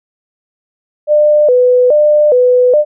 sine tone with vibrato, 546 Hz, C#5, 26 cents flat, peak -5 dBFS, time 1.07-2.85 s, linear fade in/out 50 ms, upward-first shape square, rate 1.2 Hz, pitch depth 160 cents each way, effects none

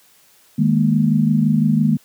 sine chord, D# suspended fourth, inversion none, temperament just, 155.56 / 207.4 / 233.3 Hz, D#3 / G#3 / A#3, 0 / -2 / +2 cents, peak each -17 / -17 / -17 dBFS, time 0.58-1.97 s, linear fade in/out 10 ms, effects white hiss -53 dBFS RMS until 2.04 s + high-pass 80 Hz 12 dB/octave

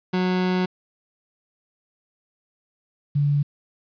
30% pulse / sine tone pair in turn, 183.3 / 144.23 Hz, F#3 / D3, -16 / -31 cents, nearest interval major third, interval 415 cents, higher first, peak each -17 dBFS, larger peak neither, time 0.13-0.66 / 3.15-3.43 s, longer first, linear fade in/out 10 ms, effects resampled to 11025 Hz + 9-bit

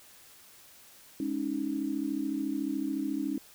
sine chord, Ab suspended fourth, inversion none, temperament equal, 207.7 / 277.2 / 311.1 Hz, Ab3 / Db4 / Eb4, 0 / 0 / 0 cents, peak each -38 / -32 / -33 dBFS, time 1.2-3.38 s, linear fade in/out 2 ms, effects white hiss -55 dBFS RMS until 3.54 s

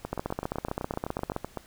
two click trains, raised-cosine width 1 ms, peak -18 / -15 dBFS, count 13 / 20, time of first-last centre 0.05-1.573 / 0.13-1.364 s, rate 7.88 / 15.4 Hz, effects pink hiss -55 dBFS RMS until 1.66 s

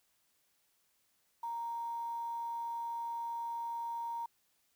sine tone with quantisation, 932.3 Hz, A#5, in tune, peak -36 dBFS, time 1.43-4.26 s, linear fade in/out 5 ms, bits 10, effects white hiss -75 dBFS RMS until 4.75 s

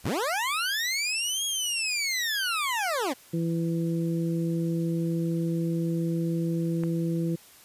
20% pulse linear two-way sweep, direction up then down, 50.6 to 3322 to 231.2 Hz, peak -21 dBFS, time 0.04-3.14 s, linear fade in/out 20 ms, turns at 1.45 s
harmonic tone, 166.6 Hz, E3, 19 cents sharp, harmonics 1 / 2 / 3, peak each -26 / -30 / -38 dBFS, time 3.33-7.36 s, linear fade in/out 10 ms
click, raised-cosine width 0.5 ms, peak -24 dBFS, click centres 6.836 s
effects white hiss -53 dBFS RMS until 7.64 s + resampled to 32000 Hz

